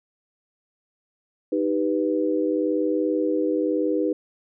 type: chord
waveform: sine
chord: Eb augmented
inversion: none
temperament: equal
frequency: 311.1 / 392 / 493.9 Hz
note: Eb4 / G4 / B4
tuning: 0 / 0 / 0 cents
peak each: -23 / -26 / -25 dBFS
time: 1.52-4.13 s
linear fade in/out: 5 ms
effects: none